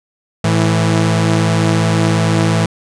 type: tone pair together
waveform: sawtooth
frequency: 108.94 / 164.81 Hz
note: A2 / E3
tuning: -17 / 0 cents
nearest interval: perfect fifth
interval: 717 cents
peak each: -10 dBFS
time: 0.44-2.66 s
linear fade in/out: 5 ms
effects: resampled to 22050 Hz